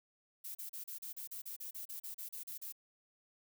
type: noise bursts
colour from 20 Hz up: violet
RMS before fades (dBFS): -45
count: 16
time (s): 0.44-2.725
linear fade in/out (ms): 10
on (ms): 110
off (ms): 35
effects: none